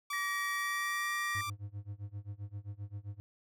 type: tone with pitch glide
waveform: sawtooth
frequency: 1155 to 1177.9 Hz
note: D6 to D6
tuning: -29 to +5 cents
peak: -32 dBFS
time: 0.1-1.5 s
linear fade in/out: 5 ms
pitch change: +34 cents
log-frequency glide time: 0.55-1.15 s
type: tone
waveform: triangle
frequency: 1891 Hz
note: A#6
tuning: 24 cents sharp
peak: -33 dBFS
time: 0.13-1.41 s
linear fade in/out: 2 ms
type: tone with tremolo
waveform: triangle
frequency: 101.8 Hz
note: G#2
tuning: 34 cents flat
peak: -35 dBFS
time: 1.35-3.2 s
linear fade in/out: 0 ms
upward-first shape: sine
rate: 7.6 Hz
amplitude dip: 95%
effects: none